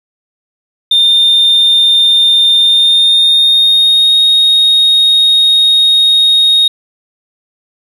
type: tone with pitch glide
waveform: sine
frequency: 3618 to 3733 Hz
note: A7 to A#7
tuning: +48 to +2 cents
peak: -3 dBFS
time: 0.91-6.68 s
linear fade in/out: 5 ms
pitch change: +54 cents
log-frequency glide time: 2.59-4.16 s
effects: tanh soft clip ceiling -3 dBFS + 7-bit